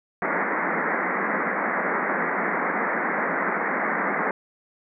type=band-pass noise; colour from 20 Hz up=white; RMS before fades=-25 dBFS; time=0.22-4.31 s; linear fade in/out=2 ms; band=170 to 2100 Hz; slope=96 dB/octave; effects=none